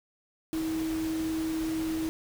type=tone in noise; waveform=sine; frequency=320 Hz; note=D#4; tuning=49 cents sharp; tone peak=-28 dBFS; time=0.53-2.09 s; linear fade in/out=0 ms; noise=pink; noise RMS=-41 dBFS; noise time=0.53-2.09 s; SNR=+10 dB; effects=none